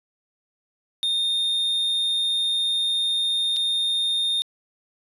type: tone with dropouts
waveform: triangle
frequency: 3657 Hz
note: A#7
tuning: 34 cents flat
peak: -19 dBFS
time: 1.03-4.42 s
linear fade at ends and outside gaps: 0 ms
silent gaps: 3.563-3.567 s
effects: resampled to 32000 Hz + 9-bit